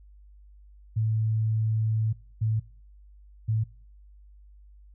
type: tone bursts at uneven times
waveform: sine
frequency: 110 Hz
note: A2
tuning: in tune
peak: -22 dBFS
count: 3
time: 0.96-2.13 / 2.41-2.6 / 3.48-3.64 s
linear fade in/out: 10 ms
effects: noise-tail reverb RT60 0.5 s tail -24 dB re dry + added 50 Hz sine -49 dBFS peak until 4.94 s